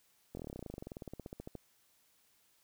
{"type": "slowing click train", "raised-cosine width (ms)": 2, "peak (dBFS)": -30, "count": 28, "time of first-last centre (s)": [0.35, 1.553], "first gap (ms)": 22, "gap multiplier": 1.05, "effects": ["white hiss -71 dBFS RMS until 2.63 s"]}